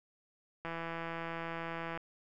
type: click train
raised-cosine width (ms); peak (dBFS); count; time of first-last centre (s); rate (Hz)
0.5; -25; 221; 0.65-1.975; 166
effects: none